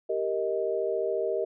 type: chord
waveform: sine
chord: Eb major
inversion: first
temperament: equal with one note detuned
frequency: 392 / 466.2 / 627.7 Hz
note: G4 / Bb4 / Eb5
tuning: 0 / 0 / +15 cents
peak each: -30 dBFS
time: 0.09-1.45 s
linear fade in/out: 10 ms
effects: none